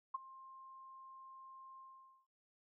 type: tone with ADSR envelope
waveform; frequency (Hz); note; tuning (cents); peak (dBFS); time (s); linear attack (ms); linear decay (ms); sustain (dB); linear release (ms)
sine; 1059; C6; +21; -34; 0.14-2.27; 9; 18; -19; 480
effects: none